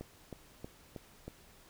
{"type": "click train", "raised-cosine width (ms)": 2, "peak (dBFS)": -29, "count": 5, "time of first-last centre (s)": [0.01, 1.28], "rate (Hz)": 3.15, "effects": ["pink hiss -60 dBFS RMS until 1.69 s"]}